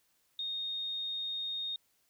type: tone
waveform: sine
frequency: 3700 Hz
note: A#7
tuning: 14 cents flat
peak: -34 dBFS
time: 0.39-1.76 s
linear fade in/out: 2 ms
effects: white hiss -73 dBFS RMS until 2.09 s